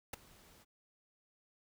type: noise with ADSR envelope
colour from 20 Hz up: pink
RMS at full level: -38 dBFS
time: 0.13-0.65 s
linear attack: 6 ms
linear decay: 10 ms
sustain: -24 dB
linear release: 28 ms
effects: none